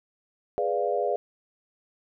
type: chord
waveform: sine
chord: G# diminished seventh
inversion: none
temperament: equal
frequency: 415.3 / 493.9 / 587.3 / 698.5 Hz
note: G#4 / B4 / D5 / F5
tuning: 0 / 0 / 0 / 0 cents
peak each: -29 dBFS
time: 0.58-1.16 s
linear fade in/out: 0 ms
effects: none